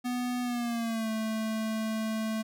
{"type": "tone with pitch glide", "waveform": "square", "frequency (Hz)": [246.9, 220], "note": ["B3", "A3"], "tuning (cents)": [0, 0], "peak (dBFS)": -30, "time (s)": [0.04, 2.43], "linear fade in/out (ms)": 20, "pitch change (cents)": -200, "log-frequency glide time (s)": [0.42, 1.1], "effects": []}